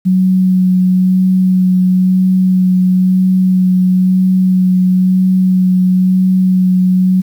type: tone with vibrato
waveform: sine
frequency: 185 Hz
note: F#3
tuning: in tune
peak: -7 dBFS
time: 0.05-7.22 s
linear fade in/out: 20 ms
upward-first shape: sine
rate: 1 Hz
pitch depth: 12 cents each way
effects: 7-bit